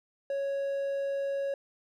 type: tone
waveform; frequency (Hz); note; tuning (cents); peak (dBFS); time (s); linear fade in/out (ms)
triangle; 554; C#5; -1; -27; 0.3-1.54; 2
effects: none